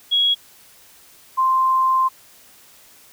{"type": "tone pair in turn", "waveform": "sine", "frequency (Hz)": [3321, 1046], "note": ["G#7", "C6"], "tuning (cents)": [-1, -1], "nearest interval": "octave + minor sixth", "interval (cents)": 2000, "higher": "first", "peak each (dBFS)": -14, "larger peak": "neither", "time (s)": [[0.11, 0.35], [1.37, 2.09]], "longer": "second", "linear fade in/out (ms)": 20, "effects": ["white hiss -49 dBFS RMS until 3.12 s"]}